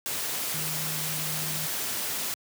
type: tone in noise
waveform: sine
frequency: 155.3 Hz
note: D#3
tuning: 3 cents flat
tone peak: -36 dBFS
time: 0.54-1.66 s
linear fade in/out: 0 ms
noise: white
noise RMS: -31 dBFS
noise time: 0.06-2.34 s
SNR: -8 dB
effects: high-pass 100 Hz 12 dB/octave